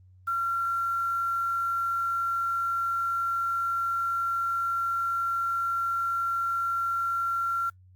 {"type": "tone with quantisation", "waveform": "sine", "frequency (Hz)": 1369, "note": "F6", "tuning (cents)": -35, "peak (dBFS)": -25, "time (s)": [0.27, 7.7], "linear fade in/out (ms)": 10, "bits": 8, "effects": ["added 92 Hz sine -52 dBFS peak until 7.95 s", "Opus 32 kbps"]}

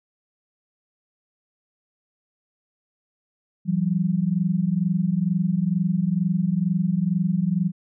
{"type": "tone pair together", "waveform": "sine", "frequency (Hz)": [167.82, 190], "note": ["E3", "F#3"], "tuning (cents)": [31, 46], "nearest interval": "major second", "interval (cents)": 215, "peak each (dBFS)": -22, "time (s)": [3.65, 7.72], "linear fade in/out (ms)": 50, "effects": []}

